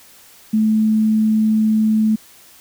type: tone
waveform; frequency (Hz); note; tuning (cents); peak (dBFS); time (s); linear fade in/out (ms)
sine; 217.4; A3; -21; -12; 0.53-2.16; 10
effects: white hiss -46 dBFS RMS until 2.6 s